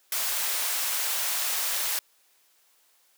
white high-pass noise, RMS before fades -28 dBFS, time 0.12-1.99 s, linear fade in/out 2 ms, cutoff 610 Hz, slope 12 dB/octave, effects white hiss -64 dBFS RMS until 3.17 s + high-pass 400 Hz 12 dB/octave

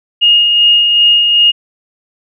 sine tone with tremolo, 2853 Hz, F7, 36 cents sharp, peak -4 dBFS, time 0.21-1.52 s, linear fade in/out 20 ms, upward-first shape sine, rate 2.6 Hz, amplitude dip 35%, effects none

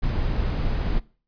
brown noise, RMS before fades -23 dBFS, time 0.02-1 s, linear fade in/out 20 ms, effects noise-tail reverb RT60 0.4 s tail -21 dB re dry + resampled to 11025 Hz

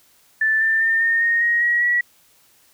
sine tone with pitch steps, 1760 / 1783.5 / 1807.4 / 1831.6 / 1856.1 / 1880.9 / 1906 / 1931.5 Hz, A6 / A6 / A6 / A#6 / A#6 / A#6 / A#6 / B6, 0 / +23 / +46 / -31 / -8 / +15 / +38 / -39 cents, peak -15 dBFS, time 0.41-2.01 s, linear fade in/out 5 ms, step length 200 ms, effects white hiss -56 dBFS RMS until 2.73 s

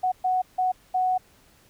sine tone bursts at uneven times, 740 Hz, F#5, in tune, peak -20 dBFS, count 4, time 0.03-0.12 / 0.24-0.42 / 0.58-0.72 / 0.94-1.18 s, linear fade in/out 10 ms, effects pink hiss -58 dBFS RMS until 1.69 s

